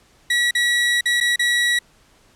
30% pulse tone with dropouts, 1929 Hz, B6, 41 cents flat, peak -13 dBFS, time 0.3-1.79 s, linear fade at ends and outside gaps 5 ms, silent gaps 0.51-0.55 / 1.01-1.056 / 1.203-1.209 / 1.36-1.393 s, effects pink hiss -55 dBFS RMS until 2.35 s + low-pass 10000 Hz 12 dB/octave

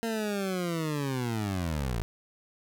20% pulse linear sweep, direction down, 230.7 to 51.91 Hz, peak -24 dBFS, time 0.03-2.02 s, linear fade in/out 0 ms, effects none

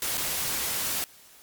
white noise with dropouts, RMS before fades -29 dBFS, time 0.02-1.04 s, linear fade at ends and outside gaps 1 ms, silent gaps 0.173-0.178 s, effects white hiss -53 dBFS RMS until 1.42 s + Opus 48 kbps

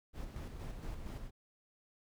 brown noise with tremolo, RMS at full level -42 dBFS, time 0.13-1.31 s, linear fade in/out 50 ms, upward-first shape square, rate 4.3 Hz, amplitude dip 40%, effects none

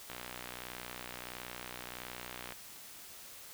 click train, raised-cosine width 0.3 ms, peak -26 dBFS, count 150, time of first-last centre 0.1-2.523 s, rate 61.5 Hz, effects white hiss -51 dBFS RMS until 3.53 s

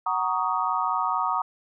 sine chord, D# minor seventh, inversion first, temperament just, 746.7 / 933.4 / 1120.1 / 1244.5 Hz, F#5 / A#5 / C#6 / D#6, +16 / +2 / +18 / 0 cents, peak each -30 / -27 / -29 / -27 dBFS, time 0.06-1.42 s, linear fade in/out 5 ms, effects none

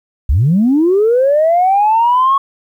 sine linear sweep, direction up, 54.6 to 1111 Hz, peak -7 dBFS, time 0.29-2.38 s, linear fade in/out 5 ms, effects tanh soft clip ceiling -4 dBFS + 8-bit

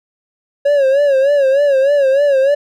triangle tone with vibrato, 554.4 Hz, C#5, in tune, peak -7 dBFS, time 0.65-2.55 s, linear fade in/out 10 ms, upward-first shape sine, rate 3.3 Hz, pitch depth 88 cents each way, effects none

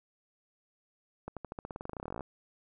accelerating click train, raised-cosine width 1 ms, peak -25 dBFS, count 24, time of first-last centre 1.28-2.208 s, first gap 87 ms, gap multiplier 0.92, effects none

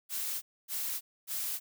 blue noise bursts, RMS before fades -35 dBFS, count 3, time 0.09-1.6 s, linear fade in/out 50 ms, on 330 ms, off 260 ms, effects none

